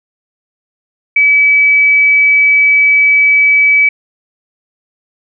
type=tone; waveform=sine; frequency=2290 Hz; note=D7; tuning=44 cents flat; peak=-5 dBFS; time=1.16-3.89 s; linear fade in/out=5 ms; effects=none